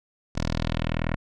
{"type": "tone with low-pass filter sweep", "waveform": "10% pulse", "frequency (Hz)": 40.46, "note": "E1", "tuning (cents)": -32, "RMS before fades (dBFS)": -27, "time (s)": [0.35, 1.16], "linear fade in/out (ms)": 10, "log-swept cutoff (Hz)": [6000, 2000], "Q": 1.9, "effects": []}